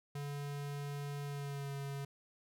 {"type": "tone with pitch glide", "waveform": "square", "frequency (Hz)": [143.2, 139.61], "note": ["D3", "C#3"], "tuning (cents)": [-43, 13], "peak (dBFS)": -40, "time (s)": [0.15, 2.05], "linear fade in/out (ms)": 5, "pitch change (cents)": -44, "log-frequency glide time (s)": [1.25, 1.72], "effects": []}